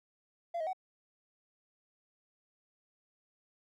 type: tone with pitch steps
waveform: triangle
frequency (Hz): 683 / 634 / 750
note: F5 / D#5 / F#5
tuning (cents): -39 / +32 / +23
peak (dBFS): -30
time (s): 0.54-0.732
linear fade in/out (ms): 10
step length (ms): 64
effects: tanh soft clip ceiling -28 dBFS